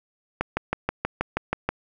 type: click train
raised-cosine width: 0.5 ms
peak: -8 dBFS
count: 9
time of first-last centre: 0.41-1.69 s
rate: 6.25 Hz
effects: none